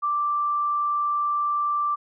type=tone; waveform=sine; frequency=1174.7 Hz; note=D6; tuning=in tune; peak=-21 dBFS; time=0.02-1.96 s; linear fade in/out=20 ms; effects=none